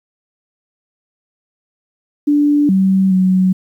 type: tone with pitch steps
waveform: sine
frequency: 292.2 / 191.1 / 186.3 Hz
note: D4 / G3 / F#3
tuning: -9 / -44 / +12 cents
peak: -9 dBFS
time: 2.27-3.53 s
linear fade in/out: 10 ms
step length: 420 ms
effects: 8-bit